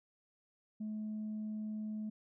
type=tone; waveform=sine; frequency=214.6 Hz; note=A3; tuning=43 cents flat; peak=-36 dBFS; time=0.8-2.1 s; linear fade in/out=10 ms; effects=tanh soft clip ceiling -35 dBFS